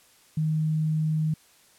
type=tone; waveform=sine; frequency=156.1 Hz; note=D#3; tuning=6 cents sharp; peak=-22 dBFS; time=0.37-1.34 s; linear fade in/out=5 ms; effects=white hiss -58 dBFS RMS until 1.78 s + low-pass 12000 Hz 12 dB/octave